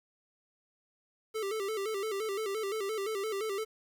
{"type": "tone with vibrato", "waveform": "square", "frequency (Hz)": 415.3, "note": "G#4", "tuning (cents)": 0, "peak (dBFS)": -33, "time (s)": [1.34, 3.65], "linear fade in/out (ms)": 20, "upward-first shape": "square", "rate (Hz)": 5.8, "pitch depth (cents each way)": 94, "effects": ["10-bit"]}